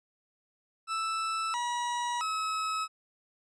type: tone with pitch steps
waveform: 40% pulse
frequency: 1319 / 964 / 1287 Hz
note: E6 / B5 / E6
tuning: +1 / -42 / -42 cents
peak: -29 dBFS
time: 0.87-2.88 s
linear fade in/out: 50 ms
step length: 670 ms
effects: resampled to 22050 Hz